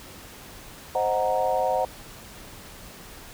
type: chord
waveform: sine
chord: C half-diminished seventh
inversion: none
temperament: equal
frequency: 523.3 / 622.3 / 740 / 932.3 Hz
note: C5 / Eb5 / Gb5 / Bb5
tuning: 0 / 0 / 0 / 0 cents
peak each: -26 / -28 / -25 / -29 dBFS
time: 0.95-1.85 s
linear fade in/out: 2 ms
effects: pink hiss -44 dBFS RMS until 3.33 s